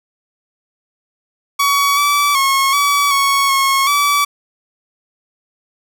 sawtooth tone with pitch steps, 1129 / 1153 / 1089 / 1142 / 1109 / 1090 / 1150 Hz, C#6 / D6 / C#6 / D6 / C#6 / C#6 / D6, +31 / -32 / -31 / -49 / 0 / -29 / -37 cents, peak -8 dBFS, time 1.59-4.25 s, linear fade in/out 10 ms, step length 380 ms, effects none

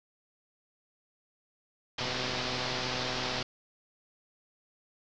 white low-pass noise, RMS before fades -35 dBFS, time 1.98-3.43 s, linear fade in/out 5 ms, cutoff 5300 Hz, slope 48 dB/octave
click train, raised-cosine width 1 ms, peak -25 dBFS, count 179, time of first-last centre 2.01-3.423 s, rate 126 Hz
effects none

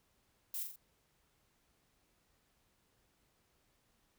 violet noise with echo, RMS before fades -40 dBFS, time 0.54-0.63 s, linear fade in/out 2 ms, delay 43 ms, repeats 3, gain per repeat -5 dB, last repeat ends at 0.759 s, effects pink hiss -75 dBFS RMS until 4.18 s

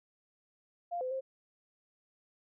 sine tone with pitch steps, 697 / 511 / 529 Hz, F5 / C5 / C5, -4 / -41 / +19 cents, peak -33 dBFS, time 0.91-1.21 s, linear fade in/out 20 ms, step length 100 ms, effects none

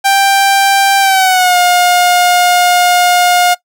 sawtooth tone with pitch glide, 787 to 713.4 Hz, G5 to F5, +7 to +37 cents, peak -3 dBFS, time 0.04-3.55 s, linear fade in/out 20 ms, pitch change -170 cents, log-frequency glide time 1-1.57 s, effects noise-tail reverb RT60 0.1 s tail -20 dB re dry

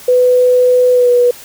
sine tone with pitch glide, 499 to 487.9 Hz, B4 to B4, +18 to -21 cents, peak -6 dBFS, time 0.08-1.31 s, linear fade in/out 5 ms, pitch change -39 cents, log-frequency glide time 0.92-1.1 s, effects white hiss -35 dBFS RMS until 1.44 s

